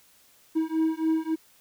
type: beating tone pair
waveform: triangle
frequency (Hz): 318.3 / 321.9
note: D#4 / E4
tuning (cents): +39 / -41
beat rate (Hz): 3.6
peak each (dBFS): -24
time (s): 0.55-1.36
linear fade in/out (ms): 20
effects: white hiss -59 dBFS RMS until 1.6 s